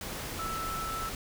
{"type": "tone in noise", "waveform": "sine", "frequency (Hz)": 1318.5, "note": "E6", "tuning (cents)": 0, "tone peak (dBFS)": -34, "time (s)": [0.39, 1.09], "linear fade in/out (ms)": 2, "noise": "pink", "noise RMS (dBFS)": -38, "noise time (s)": [0.01, 1.15], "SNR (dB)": 1, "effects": []}